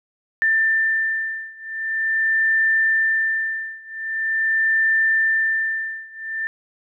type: beating tone pair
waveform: sine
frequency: 1784 / 1784.44 Hz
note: A6 / A6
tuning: +23 / +24 cents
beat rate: 0.44 Hz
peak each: -20 / -21 dBFS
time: 0.42-6.47 s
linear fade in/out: 0 ms
effects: none